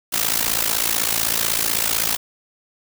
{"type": "noise with amplitude modulation", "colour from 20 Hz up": "white", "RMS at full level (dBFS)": -17, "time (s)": [0.12, 2.17], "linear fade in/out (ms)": 20, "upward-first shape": "sine", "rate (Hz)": 55.9, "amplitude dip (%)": 85, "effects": []}